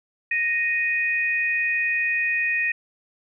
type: tone pair together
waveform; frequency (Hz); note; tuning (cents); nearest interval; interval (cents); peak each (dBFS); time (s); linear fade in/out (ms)
sine; 1864.7 / 2484; A#6 / D#7; 0 / -3; perfect fourth; 497; -23; 0.31-2.72; 5
effects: none